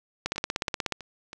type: two click trains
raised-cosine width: 0.2 ms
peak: -23 / -10 dBFS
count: 4 / 12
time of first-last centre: 0.36-1.331 / 0.26-0.923 s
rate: 3.09 / 16.6 Hz
effects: none

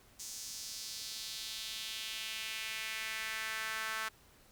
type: tone with high-pass filter sweep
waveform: sawtooth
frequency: 220 Hz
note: A3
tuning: in tune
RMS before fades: -41 dBFS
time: 0.19-4.09 s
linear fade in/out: 10 ms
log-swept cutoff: 6300 to 1400 Hz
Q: 2.1
effects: pink hiss -63 dBFS RMS until 4.51 s

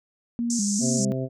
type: tone with vibrato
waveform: sine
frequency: 218.8 Hz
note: A3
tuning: 9 cents flat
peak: -23 dBFS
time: 0.39-1.12 s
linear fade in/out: 0 ms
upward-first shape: square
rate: 2.5 Hz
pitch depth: 130 cents each way
type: band-pass noise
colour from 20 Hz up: pink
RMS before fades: -29 dBFS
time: 0.5-1.05 s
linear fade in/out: 2 ms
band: 5800 to 7900 Hz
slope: 48 dB/octave
type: harmonic tone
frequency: 130.81 Hz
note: C3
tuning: in tune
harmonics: 1 / 2 / 3 / 4 / 5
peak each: -28 / -31 / -33 / -34 / -35 dBFS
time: 0.8-1.29 s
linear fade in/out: 50 ms
effects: none

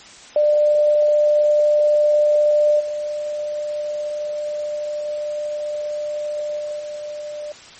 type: tone with level steps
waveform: sine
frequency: 596 Hz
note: D5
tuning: 25 cents sharp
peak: -12 / -22 / -24 / -27 dBFS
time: 0.36-7.52 s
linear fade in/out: 2 ms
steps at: 2.79 / 6.58 / 6.79 s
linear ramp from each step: 20 ms
effects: white hiss -42 dBFS RMS until 7.79 s + MP3 32 kbps

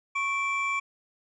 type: tone pair together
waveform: triangle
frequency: 1103 / 2337 Hz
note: C#6 / D7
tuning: -9 / -9 cents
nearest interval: octave + minor second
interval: 1300 cents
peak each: -28 / -26 dBFS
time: 0.15-0.8 s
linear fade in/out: 10 ms
effects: resampled to 22050 Hz

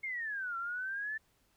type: exponential two-way sweep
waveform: sine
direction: down then up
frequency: 2176 to 1349 to 1776 Hz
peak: -35 dBFS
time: 0.03-1.18 s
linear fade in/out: 10 ms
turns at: 0.57 s
effects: pink hiss -72 dBFS RMS until 1.56 s

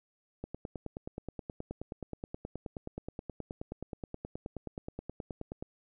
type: click train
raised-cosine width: 2 ms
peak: -25 dBFS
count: 50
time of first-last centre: 0.44-5.625 s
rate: 9.45 Hz
effects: none

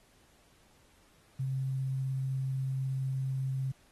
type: tone with quantisation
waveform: sine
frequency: 132.9 Hz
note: C3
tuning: 27 cents sharp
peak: -30 dBFS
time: 1.39-3.72 s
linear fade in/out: 10 ms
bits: 10
effects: pink hiss -65 dBFS RMS until 3.91 s + AAC 32 kbps

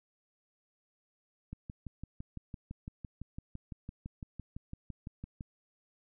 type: click train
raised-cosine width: 5 ms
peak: -29 dBFS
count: 24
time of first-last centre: 1.53-5.409 s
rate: 5.93 Hz
effects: none

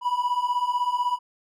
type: beating tone pair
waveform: triangle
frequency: 970 / 986 Hz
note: B5 / B5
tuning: -31 / -3 cents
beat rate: 16 Hz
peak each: -25 / -22 dBFS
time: 0.01-1.19 s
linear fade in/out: 50 ms
effects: none

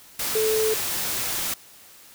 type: tone in noise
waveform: sine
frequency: 436.4 Hz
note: A4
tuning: 14 cents flat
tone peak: -20 dBFS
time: 0.35-0.74 s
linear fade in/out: 5 ms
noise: white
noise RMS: -27 dBFS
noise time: 0.19-1.54 s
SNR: +4 dB
effects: white hiss -49 dBFS RMS until 2.14 s

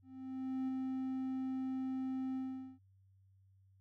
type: tone with ADSR envelope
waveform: triangle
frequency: 261.6 Hz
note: C4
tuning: in tune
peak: -32 dBFS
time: 0.02-2.79 s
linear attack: 660 ms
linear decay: 14 ms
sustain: -2 dB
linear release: 430 ms
effects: added 96 Hz sine -64 dBFS peak until 3.8 s

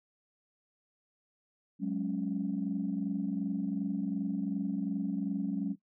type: chord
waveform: sine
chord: F# suspended second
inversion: none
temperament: equal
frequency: 185 / 207.7 / 277.2 Hz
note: F#3 / G#3 / C#4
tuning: 0 / 0 / 0 cents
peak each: -34 dBFS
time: 1.79-5.76 s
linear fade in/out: 50 ms
effects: noise-tail reverb RT60 0.1 s tail -18 dB re dry + tanh soft clip ceiling -22 dBFS

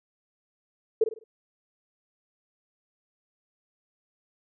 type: tone with echo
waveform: sine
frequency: 443.9 Hz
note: A4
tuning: 15 cents sharp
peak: -16 dBFS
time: 1.01-1.04 s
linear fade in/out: 5 ms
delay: 50 ms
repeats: 4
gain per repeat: -9 dB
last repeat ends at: 1.24 s
effects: none

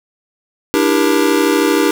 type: chord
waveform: square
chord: E half-diminished seventh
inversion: third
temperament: just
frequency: 296.7 / 329.6 / 395.6 / 474.7 Hz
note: D4 / E4 / G4 / Bb4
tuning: +18 / 0 / +16 / +31 cents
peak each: -16 / -18 / -17 / -19 dBFS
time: 0.74-1.91 s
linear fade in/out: 0 ms
effects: none

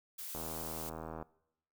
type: noise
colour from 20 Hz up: blue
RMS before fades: -44 dBFS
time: 0.18-0.9 s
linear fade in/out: 10 ms
type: click train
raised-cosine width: 1 ms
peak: -29 dBFS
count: 71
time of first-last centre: 0.35-1.225 s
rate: 80 Hz
effects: noise-tail reverb RT60 0.8 s tail -21 dB re dry

